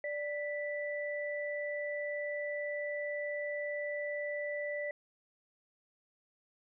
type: tone pair together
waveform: sine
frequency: 587.3 / 1975.4 Hz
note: D5 / B6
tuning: 0 / 0 cents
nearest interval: octave + major sixth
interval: 2100 cents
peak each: -36 / -39 dBFS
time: 0.04-4.91 s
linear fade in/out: 2 ms
effects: none